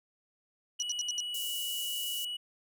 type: tone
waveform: triangle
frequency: 2933 Hz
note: F#7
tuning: 16 cents flat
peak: -33 dBFS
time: 0.79-2.37 s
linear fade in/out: 10 ms
type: tone bursts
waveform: sine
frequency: 5860 Hz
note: F#8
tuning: 18 cents flat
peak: -30 dBFS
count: 5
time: 0.8-1.203 s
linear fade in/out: 0 ms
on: 23 ms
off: 72 ms
type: high-pass noise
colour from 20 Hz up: pink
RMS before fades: -39 dBFS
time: 1.34-2.25 s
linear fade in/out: 5 ms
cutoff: 6600 Hz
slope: 24 dB/octave
effects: none